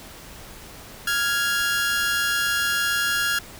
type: tone pair together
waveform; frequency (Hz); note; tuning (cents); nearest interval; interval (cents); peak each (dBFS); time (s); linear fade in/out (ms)
sawtooth; 1398.8 / 1661.2; F6 / G#6; +2 / 0; minor third; 298; -20; 1.07-3.39; 5
effects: pink hiss -42 dBFS RMS until 3.59 s